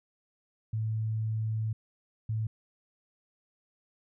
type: tone bursts at uneven times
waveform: sine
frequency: 110 Hz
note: A2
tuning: in tune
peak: -28 dBFS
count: 2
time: 0.73-1.73 / 2.29-2.47 s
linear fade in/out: 5 ms
effects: none